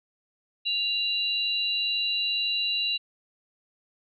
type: tone pair together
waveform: sine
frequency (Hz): 2794 / 3951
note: F7 / B7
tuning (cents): 0 / 0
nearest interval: tritone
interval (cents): 600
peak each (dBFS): -27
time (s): 0.65-2.98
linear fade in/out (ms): 20
effects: none